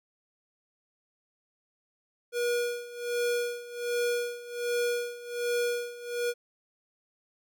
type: tone with tremolo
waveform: square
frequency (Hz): 480.7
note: B4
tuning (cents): -47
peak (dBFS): -26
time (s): 2.32-6.34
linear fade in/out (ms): 50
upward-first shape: sine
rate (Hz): 1.3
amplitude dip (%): 85
effects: none